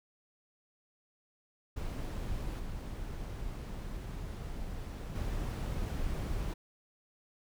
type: noise with level steps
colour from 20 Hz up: brown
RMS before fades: -37 / -40 / -35 dBFS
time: 1.76-6.54 s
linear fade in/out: 10 ms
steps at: 2.59 / 5.15 s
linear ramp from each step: 10 ms
effects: none